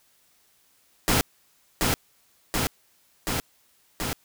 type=noise with echo; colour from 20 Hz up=pink; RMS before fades=-21 dBFS; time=1.08-1.21 s; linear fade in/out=0 ms; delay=730 ms; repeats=4; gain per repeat=-2 dB; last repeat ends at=4.13 s; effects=white hiss -63 dBFS RMS until 4.24 s